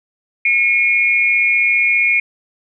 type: tone pair together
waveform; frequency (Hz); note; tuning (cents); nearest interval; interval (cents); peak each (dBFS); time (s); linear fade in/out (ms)
sine; 2181 / 2416; C#7 / D7; -29 / +48; major second; 177; -14; 0.45-2.2; 5
effects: none